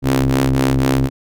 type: ring-modulated tone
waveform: sawtooth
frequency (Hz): 67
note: C2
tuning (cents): +42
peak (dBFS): -6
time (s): 0.02-1.1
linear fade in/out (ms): 50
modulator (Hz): 199
effects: none